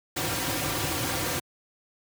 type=noise with comb filter; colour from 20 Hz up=pink; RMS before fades=-28 dBFS; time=0.16-1.4 s; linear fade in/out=10 ms; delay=4.7 ms; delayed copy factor=-0.8; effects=high-pass 100 Hz 12 dB/octave